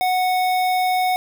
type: tone with notch filter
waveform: square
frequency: 737 Hz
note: F#5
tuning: 7 cents flat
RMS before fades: -19 dBFS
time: 0.01-1.16 s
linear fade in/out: 0 ms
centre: 7300 Hz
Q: 1.2
effects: 8-bit